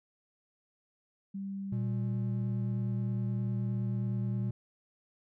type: tone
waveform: sine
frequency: 196 Hz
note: G3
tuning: in tune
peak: -35 dBFS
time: 1.34-4.5 s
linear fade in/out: 10 ms
type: tone with vibrato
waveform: triangle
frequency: 119.1 Hz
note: A#2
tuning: 38 cents sharp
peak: -29 dBFS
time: 1.72-4.51 s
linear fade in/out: 5 ms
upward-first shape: square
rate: 9.6 Hz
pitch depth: 13 cents each way
effects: none